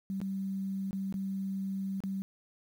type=tone with dropouts; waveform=sine; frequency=193.5 Hz; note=G3; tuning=22 cents flat; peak=-32 dBFS; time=0.1-2.22 s; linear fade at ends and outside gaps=0 ms; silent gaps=0.203-0.215 / 0.909-0.93 / 1.125-1.141 / 2.004-2.037 s; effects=10-bit